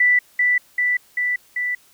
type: tone with echo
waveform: sine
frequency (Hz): 1975.5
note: B6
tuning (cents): 0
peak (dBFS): -12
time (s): 0-0.19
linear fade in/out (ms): 5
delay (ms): 390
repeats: 4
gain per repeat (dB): -2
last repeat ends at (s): 1.75
effects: white hiss -54 dBFS RMS until 1.93 s